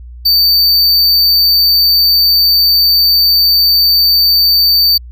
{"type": "tone", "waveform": "square", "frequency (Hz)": 4587, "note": "D8", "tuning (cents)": -42, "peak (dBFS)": -7, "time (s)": [0.25, 4.98], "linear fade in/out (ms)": 10, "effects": ["added 60 Hz sine -28 dBFS peak until 5.11 s"]}